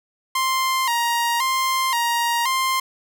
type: tone with vibrato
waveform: sawtooth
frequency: 994 Hz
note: B5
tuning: 11 cents sharp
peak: -15 dBFS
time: 0.35-2.8 s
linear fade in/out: 5 ms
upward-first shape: square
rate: 0.95 Hz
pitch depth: 95 cents each way
effects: none